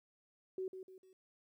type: tone with echo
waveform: sine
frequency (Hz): 375.8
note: F#4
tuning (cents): +27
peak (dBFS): -37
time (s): 0.58-0.68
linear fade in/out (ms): 2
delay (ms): 150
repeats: 3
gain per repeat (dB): -8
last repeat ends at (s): 1.13
effects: 13-bit